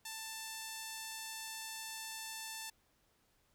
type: tone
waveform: 5% pulse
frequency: 886 Hz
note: A5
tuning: 12 cents sharp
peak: -31 dBFS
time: 0.05-2.7 s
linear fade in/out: 5 ms
effects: pink hiss -74 dBFS RMS until 3.54 s